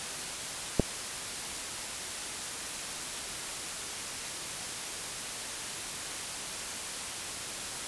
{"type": "clicks", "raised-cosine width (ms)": 2, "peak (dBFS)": [-8, -22], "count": 2, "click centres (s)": [0.797, 0.802], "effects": ["white hiss -37 dBFS RMS until 7.87 s", "resampled to 24000 Hz"]}